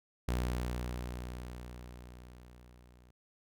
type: tone with level ramp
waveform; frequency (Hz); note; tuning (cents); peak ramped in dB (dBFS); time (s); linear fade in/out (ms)
sawtooth; 61.1; B1; -18; -26 to -55; 0.28-3.11; 5
effects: none